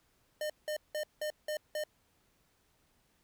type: tone bursts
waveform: square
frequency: 607 Hz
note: D#5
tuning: 43 cents flat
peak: -34 dBFS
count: 6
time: 0.41-1.838 s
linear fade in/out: 2 ms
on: 88 ms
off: 180 ms
effects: pink hiss -72 dBFS RMS until 3.23 s